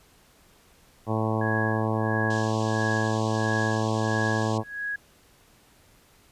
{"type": "harmonic tone", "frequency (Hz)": 110, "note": "A2", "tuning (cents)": 0, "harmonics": [1, 2, 3, 4, 5, 6, 7, 8, 9, 10], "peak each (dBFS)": [-27, -30, -32, -33, -34, -35, -35, -36, -37, -37], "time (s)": [1.06, 4.64], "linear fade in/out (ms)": 50}
{"type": "tone with tremolo", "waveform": "sine", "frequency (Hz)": 1661.2, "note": "G#6", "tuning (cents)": 0, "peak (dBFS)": -27, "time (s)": [1.41, 4.96], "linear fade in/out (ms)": 5, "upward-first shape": "sine", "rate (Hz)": 1.5, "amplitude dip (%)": 100}
{"type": "band-pass noise", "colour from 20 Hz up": "pink", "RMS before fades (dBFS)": -43, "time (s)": [2.3, 4.58], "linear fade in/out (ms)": 5, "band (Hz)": [2900, 7700], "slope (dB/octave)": 48}
{"effects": ["pink hiss -58 dBFS RMS until 6.31 s", "resampled to 32000 Hz"]}